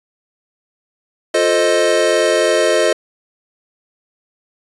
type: chord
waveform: square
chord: F dominant seventh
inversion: none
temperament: equal with one note detuned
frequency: 351.5 / 440 / 523.3 / 622.3 Hz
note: F4 / A4 / C5 / Eb5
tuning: +11 / 0 / 0 / 0 cents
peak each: -20 / -19 / -19 / -16 dBFS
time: 1.34-2.93 s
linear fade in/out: 5 ms
effects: resampled to 24000 Hz